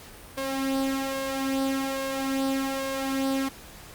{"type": "tone with flanger", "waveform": "sawtooth", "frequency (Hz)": 269.4, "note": "C#4", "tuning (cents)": -49, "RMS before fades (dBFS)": -28, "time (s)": [0.37, 3.49], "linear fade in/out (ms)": 10, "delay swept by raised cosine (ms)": [1.8, 3.5], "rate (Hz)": 1.2, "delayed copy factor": 0.55, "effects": ["pink hiss -46 dBFS RMS until 3.94 s", "Opus 48 kbps"]}